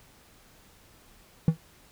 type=tone with exponential decay; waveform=triangle; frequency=161.1 Hz; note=E3; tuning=39 cents flat; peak=-12 dBFS; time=1.48-1.57 s; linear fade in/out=2 ms; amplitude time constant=19 ms; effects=pink hiss -57 dBFS RMS until 1.91 s